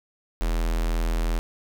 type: tone with notch filter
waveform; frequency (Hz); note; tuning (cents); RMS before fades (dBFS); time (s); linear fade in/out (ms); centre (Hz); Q
square; 41.35; E1; +6; -24; 0.41-1.39; 0; 130; 1.3
effects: none